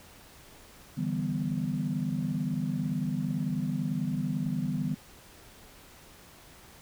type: chord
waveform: sine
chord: E minor seventh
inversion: third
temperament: equal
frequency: 146.83 / 164.81 / 196 / 246.9 Hz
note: D3 / E3 / G3 / B3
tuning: 0 / 0 / 0 / 0 cents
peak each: -33 dBFS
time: 0.97-4.95 s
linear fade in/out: 10 ms
effects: tanh soft clip ceiling -18 dBFS + pink hiss -53 dBFS RMS until 6.81 s